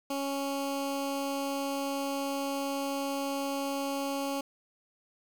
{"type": "tone with notch filter", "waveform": "15% pulse", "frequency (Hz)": 277.2, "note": "C#4", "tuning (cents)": 0, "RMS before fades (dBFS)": -33, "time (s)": [0.1, 4.41], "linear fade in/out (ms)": 5, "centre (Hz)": 1700, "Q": 1.5, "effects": ["9-bit"]}